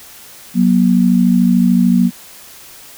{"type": "tone pair together", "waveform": "sine", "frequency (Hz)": [185, 238.5], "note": ["F#3", "A#3"], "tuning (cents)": [0, 40], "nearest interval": "major third", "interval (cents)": 440, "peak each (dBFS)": -11, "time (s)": [0.54, 2.11], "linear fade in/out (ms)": 50, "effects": ["white hiss -38 dBFS RMS until 2.97 s"]}